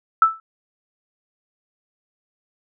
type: tone with exponential decay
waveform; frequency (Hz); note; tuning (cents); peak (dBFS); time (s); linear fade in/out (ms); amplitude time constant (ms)
sine; 1318.5; E6; 0; -6; 0.22-0.4; 2; 38
effects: none